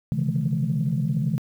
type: tone cluster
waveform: sine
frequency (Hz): 130.3 / 142.4 / 159.6 / 171.1 / 213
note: C3 / C#3 / D#3 / F3 / G#3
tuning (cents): -7 / +47 / +44 / -35 / +44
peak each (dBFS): -27 / -26 / -26 / -29 / -28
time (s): 0.12-1.38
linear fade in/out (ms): 0
effects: tanh soft clip ceiling -13 dBFS + 9-bit